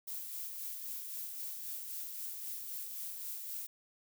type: noise with tremolo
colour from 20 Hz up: violet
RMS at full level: -41 dBFS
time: 0.07-3.67 s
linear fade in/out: 10 ms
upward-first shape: sine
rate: 3.8 Hz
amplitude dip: 35%
effects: none